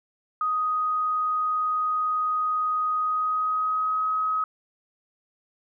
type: tone with pitch glide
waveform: sine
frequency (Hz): 1249 to 1269.4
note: D#6 to D#6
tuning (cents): +6 to +34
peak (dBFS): -22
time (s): 0.41-4.44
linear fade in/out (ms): 2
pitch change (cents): +28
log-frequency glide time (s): 2.99-4.06
effects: none